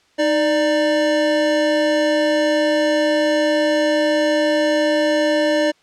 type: tone pair together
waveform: square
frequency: 310.2 / 592 Hz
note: D#4 / D5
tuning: -5 / +14 cents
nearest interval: major seventh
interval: 1119 cents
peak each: -20 / -17 dBFS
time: 0.18-5.72 s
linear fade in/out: 20 ms
effects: white hiss -57 dBFS RMS until 5.82 s + low-pass 5000 Hz 12 dB/octave

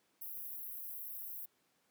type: high-pass noise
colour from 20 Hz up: pink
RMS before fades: -45 dBFS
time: 0.21-1.46 s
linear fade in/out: 10 ms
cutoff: 12000 Hz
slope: 48 dB/octave
effects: pink hiss -75 dBFS RMS until 1.9 s + high-pass 200 Hz 12 dB/octave

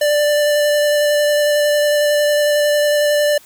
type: tone with vibrato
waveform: square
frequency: 590 Hz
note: D5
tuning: 8 cents sharp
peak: -13 dBFS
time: 0.01-3.38 s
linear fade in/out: 5 ms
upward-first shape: square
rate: 11 Hz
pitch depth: 8 cents each way
effects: white hiss -46 dBFS RMS until 3.45 s

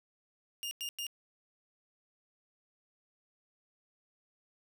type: tone bursts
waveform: sawtooth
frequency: 2826 Hz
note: F7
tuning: 20 cents sharp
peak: -33 dBFS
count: 3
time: 0.63-1.067 s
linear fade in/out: 0 ms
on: 81 ms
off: 97 ms
effects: none

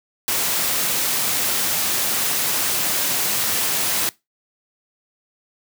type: noise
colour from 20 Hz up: white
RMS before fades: -21 dBFS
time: 0.28-4.09 s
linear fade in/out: 0 ms
effects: noise-tail reverb RT60 0.2 s tail -21 dB re dry + high-pass 100 Hz 12 dB/octave

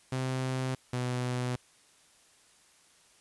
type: tone pair in turn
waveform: sawtooth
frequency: 130 / 124.72 Hz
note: C3 / B2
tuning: -11 / +17 cents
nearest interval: minor second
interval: 72 cents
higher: first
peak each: -26 dBFS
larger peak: neither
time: 0.12-0.75 / 0.93-1.56 s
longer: neither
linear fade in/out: 5 ms
effects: white hiss -62 dBFS RMS until 3.2 s + resampled to 24000 Hz

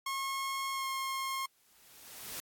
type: tone with pitch glide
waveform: sawtooth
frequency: 1084 to 1072.2 Hz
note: C#6 to C6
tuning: -39 to +42 cents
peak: -30 dBFS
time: 0.06-1.46 s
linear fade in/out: 5 ms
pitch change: -19 cents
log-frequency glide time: 0.72-0.86 s
type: noise with exponential growth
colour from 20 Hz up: white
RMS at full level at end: -40 dBFS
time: 1.29-2.4 s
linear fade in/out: 0 ms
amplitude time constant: 240 ms
effects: AAC 64 kbps

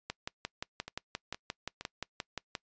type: two click trains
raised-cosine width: 0.2 ms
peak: -24 / -18 dBFS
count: 3 / 15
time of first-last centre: 0.88-1.81 / 0.1-2.552 s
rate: 2.15 / 5.71 Hz
effects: noise-tail reverb RT60 0.1 s tail -24 dB re dry + resampled to 16000 Hz

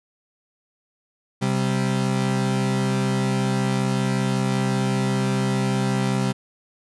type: tone pair together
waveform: 35% pulse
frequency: 130.81 / 196 Hz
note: C3 / G3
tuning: 0 / 0 cents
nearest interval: perfect fifth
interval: 700 cents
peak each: -21 dBFS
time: 1.41-6.33 s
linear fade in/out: 20 ms
effects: resampled to 24000 Hz

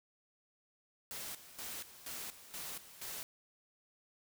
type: noise with tremolo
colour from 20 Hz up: white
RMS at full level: -44 dBFS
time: 1.11-3.23 s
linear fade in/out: 0 ms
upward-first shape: square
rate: 2.1 Hz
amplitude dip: 75%
effects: none

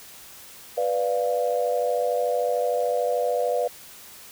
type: chord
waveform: sine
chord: B diminished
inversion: none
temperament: equal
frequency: 493.9 / 587.3 / 698.5 Hz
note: B4 / D5 / F5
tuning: 0 / 0 / 0 cents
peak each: -24 / -26 / -27 dBFS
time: 0.77-3.68 s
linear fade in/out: 10 ms
effects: white hiss -45 dBFS RMS until 4.31 s

